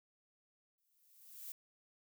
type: noise with exponential growth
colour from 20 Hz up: violet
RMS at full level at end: -45 dBFS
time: 0.78-1.52 s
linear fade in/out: 1 ms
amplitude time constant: 160 ms
effects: none